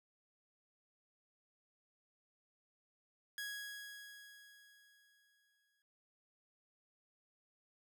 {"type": "tone with exponential decay", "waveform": "sawtooth", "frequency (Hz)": 1661.2, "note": "G#6", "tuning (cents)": 0, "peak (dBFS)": -37, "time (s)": [3.38, 5.82], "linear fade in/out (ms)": 1, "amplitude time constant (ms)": 530, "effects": []}